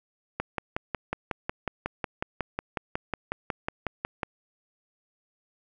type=click train; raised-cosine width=0.5 ms; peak=-13 dBFS; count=22; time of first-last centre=0.4-4.232 s; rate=5.48 Hz; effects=none